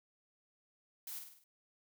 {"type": "noise with echo", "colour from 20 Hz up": "blue", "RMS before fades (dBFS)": -45, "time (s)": [1.07, 1.19], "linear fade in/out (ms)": 2, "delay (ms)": 50, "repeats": 5, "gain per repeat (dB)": -5, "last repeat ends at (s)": 1.44, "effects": []}